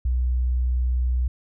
sine tone, 62.1 Hz, B1, 10 cents sharp, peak -19 dBFS, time 0.05-1.28 s, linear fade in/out 5 ms, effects none

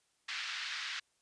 pink band-pass noise, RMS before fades -40 dBFS, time 0.28-1 s, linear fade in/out 10 ms, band 1500 to 4900 Hz, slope 24 dB/octave, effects white hiss -75 dBFS RMS until 1.21 s + resampled to 22050 Hz

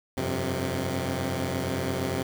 10% pulse chord, F suspended second, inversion none, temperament equal with one note detuned, 89.35 / 98 / 130.81 Hz, F2 / G2 / C3, +40 / 0 / 0 cents, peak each -23 / -27 / -22 dBFS, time 0.17-2.23 s, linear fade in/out 5 ms, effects 8-bit

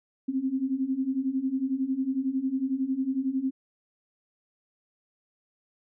sine beating tone pair, 257.8 / 268.8 Hz, C4 / C4, -26 / +47 cents, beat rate 11 Hz, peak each -30 / -27 dBFS, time 0.28-3.51 s, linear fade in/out 10 ms, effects none

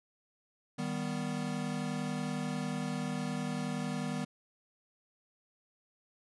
square chord, Eb augmented, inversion none, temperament equal, 155.56 / 196 / 246.9 Hz, Eb3 / G3 / B3, 0 / 0 / 0 cents, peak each -39 / -39 / -38 dBFS, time 0.78-4.25 s, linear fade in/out 10 ms, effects resampled to 24000 Hz

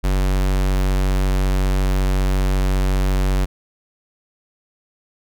square tone, 47.3 Hz, F#1, 39 cents sharp, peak -16 dBFS, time 0.03-3.46 s, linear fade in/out 20 ms, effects none

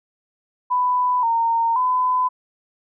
sine tone with pitch steps, 995 / 920 / 1008 Hz, B5 / A#5 / B5, +13 / -23 / +35 cents, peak -16 dBFS, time 0.7-2.29 s, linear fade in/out 20 ms, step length 530 ms, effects none

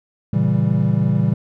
triangle chord, A# diminished seventh, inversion none, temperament equal with one note detuned, 115.54 / 138.59 / 164.81 / 196 Hz, A#2 / C#3 / E3 / G3, -15 / 0 / 0 / 0 cents, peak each -18 dBFS, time 0.33-1.34 s, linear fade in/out 5 ms, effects none

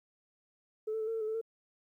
sine tone with pitch steps, 433.2 / 442.9 / 435.4 / 452.1 / 447.6 / 430.2 / 439.8 / 452.1 Hz, A4 / A4 / A4 / A4 / A4 / A4 / A4 / A4, -27 / +11 / -18 / +47 / +30 / -39 / -1 / +47 cents, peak -31 dBFS, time 0.87-1.414 s, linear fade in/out 10 ms, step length 68 ms, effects tanh soft clip ceiling -28 dBFS + 12-bit

